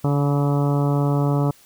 harmonic tone with a mistuned harmonic, 143.1 Hz, D3, 45 cents flat, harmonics 1 / 2 / 3 / 4 / 5 / 6 / 7 / 8 / 9, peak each -18 / -24 / -28 / -30 / -32 / -34 / -35 / -36 / -37 dBFS, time 0.04-1.51 s, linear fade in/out 5 ms, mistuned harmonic 7, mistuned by -27 cents, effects white hiss -52 dBFS RMS until 1.65 s

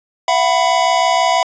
square chord, E suspended second, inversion none, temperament equal with one note detuned, 673.9 / 740 / 987.8 Hz, E5 / F#5 / B5, +38 / 0 / 0 cents, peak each -17 dBFS, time 0.28-1.43 s, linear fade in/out 2 ms, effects resampled to 16000 Hz + 7-bit

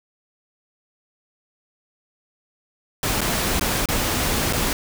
pink noise with dropouts, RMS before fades -22 dBFS, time 3.03-4.73 s, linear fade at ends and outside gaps 1 ms, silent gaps 3.207-3.215 / 3.596-3.61 / 3.857-3.887 / 4.526-4.533 s, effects none

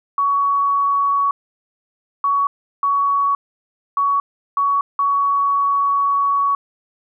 sine tone bursts at uneven times, 1123 Hz, C#6, 22 cents sharp, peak -14 dBFS, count 6, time 0.18-1.31 / 2.24-2.47 / 2.83-3.35 / 3.97-4.2 / 4.57-4.81 / 4.99-6.55 s, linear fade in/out 2 ms, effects none

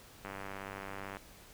click train, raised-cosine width 0.5 ms, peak -27 dBFS, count 91, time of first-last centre 0.25-1.169 s, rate 97.9 Hz, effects pink hiss -56 dBFS RMS until 1.53 s

